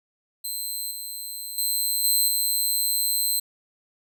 10% pulse tone with level steps, 4100 Hz, C8, 36 cents flat, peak -22 / -26 / -16 / -12 / -15 dBFS, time 0.44-3.4 s, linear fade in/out 10 ms, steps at 0.91 / 1.58 / 2.04 / 2.28 s, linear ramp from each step 2 ms, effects none

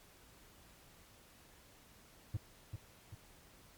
triangle tone with echo, 103.83 Hz, G#2, in tune, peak -31 dBFS, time 2.34-2.37 s, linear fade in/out 5 ms, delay 390 ms, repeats 2, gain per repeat -6 dB, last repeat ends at 3.15 s, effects pink hiss -62 dBFS RMS until 3.77 s + MP3 96 kbps

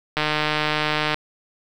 click train, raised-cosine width 0.3 ms, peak -5 dBFS, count 149, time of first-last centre 0.17-1.144 s, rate 152 Hz, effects 7-bit

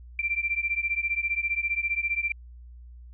sine beating tone pair, 2349 / 2364 Hz, D7 / D7, 0 / +11 cents, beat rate 15 Hz, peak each -28 dBFS, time 0.19-2.32 s, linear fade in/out 2 ms, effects added 60 Hz sine -43 dBFS peak until 3.13 s

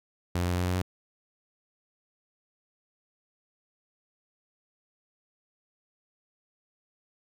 sawtooth tone with pitch steps, 87.9 / 88.46 / 89.02 / 89.59 / 90.16 / 90.74 / 91.32 Hz, F2 / F2 / F2 / F2 / F#2 / F#2 / F#2, +12 / +23 / +34 / +45 / -44 / -33 / -22 cents, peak -22 dBFS, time 0.35-0.819 s, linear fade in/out 5 ms, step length 67 ms, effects none

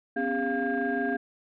sine tone cluster, 249.4 / 275.2 / 404.4 / 697 / 1615 Hz, B3 / C#4 / G#4 / F5 / G#6, +17 / -12 / -46 / -4 / -49 cents, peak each -31 dBFS, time 0.16-1.17 s, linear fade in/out 10 ms, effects tanh soft clip ceiling -18 dBFS

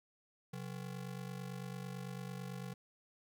square ring-modulated tone, 155.56 Hz, D#3, in tune, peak -40 dBFS, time 0.53-2.74 s, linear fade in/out 5 ms, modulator 24.5 Hz, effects 13-bit

